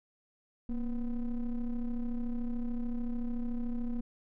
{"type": "ring-modulated tone", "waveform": "triangle", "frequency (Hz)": 126.8, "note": "B2", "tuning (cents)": 46, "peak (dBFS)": -26, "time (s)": [0.69, 4.01], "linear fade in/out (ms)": 5, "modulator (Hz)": 110, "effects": []}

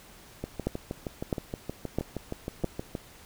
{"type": "two click trains", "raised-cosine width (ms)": 2, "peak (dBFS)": [-19, -13], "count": [17, 4], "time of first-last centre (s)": [[0.44, 2.952], [0.67, 2.644]], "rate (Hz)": [6.37, 1.52], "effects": ["pink hiss -52 dBFS RMS until 3.25 s"]}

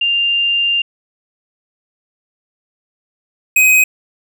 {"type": "tone pair in turn", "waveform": ["sine", "square"], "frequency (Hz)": [2794, 2519], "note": ["F7", "D#7"], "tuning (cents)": [0, 21], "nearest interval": "major second", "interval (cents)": 179, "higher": "first", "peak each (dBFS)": [-12, -8], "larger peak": "second", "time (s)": [[0.01, 0.82], [3.56, 3.84]], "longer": "first", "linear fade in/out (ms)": 5, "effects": []}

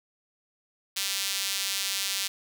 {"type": "tone with high-pass filter", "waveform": "sawtooth", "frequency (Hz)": 196, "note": "G3", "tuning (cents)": 0, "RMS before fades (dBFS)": -30, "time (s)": [0.96, 2.28], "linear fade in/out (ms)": 10, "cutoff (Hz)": 3600, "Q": 1.1, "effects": []}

